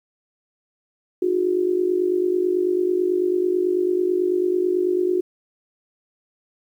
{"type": "tone with amplitude modulation", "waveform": "sine", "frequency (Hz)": 362.3, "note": "F#4", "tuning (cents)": -36, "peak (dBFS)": -14, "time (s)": [1.22, 5.21], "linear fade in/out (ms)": 5, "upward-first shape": "sine", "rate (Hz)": 49.1, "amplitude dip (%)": 75, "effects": ["9-bit"]}